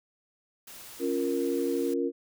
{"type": "noise", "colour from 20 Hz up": "white", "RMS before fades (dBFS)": -46, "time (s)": [0.67, 1.94], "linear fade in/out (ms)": 5}
{"type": "chord", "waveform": "sine", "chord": "Bb minor", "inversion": "first", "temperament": "equal", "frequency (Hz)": [277.2, 349.2, 466.2], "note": ["Db4", "F4", "Bb4"], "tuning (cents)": [0, 0, 0], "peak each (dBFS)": -30, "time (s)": [0.99, 2.12], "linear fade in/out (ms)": 50}
{"effects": []}